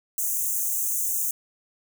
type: high-pass noise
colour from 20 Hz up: white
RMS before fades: -26 dBFS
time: 0.18-1.31 s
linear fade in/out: 2 ms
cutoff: 6100 Hz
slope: 96 dB/octave
effects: none